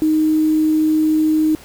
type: tone with quantisation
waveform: sine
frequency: 311.1 Hz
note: D#4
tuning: in tune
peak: -12 dBFS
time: 0.02-1.55 s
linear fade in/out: 0 ms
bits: 6
effects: pink hiss -42 dBFS RMS until 1.64 s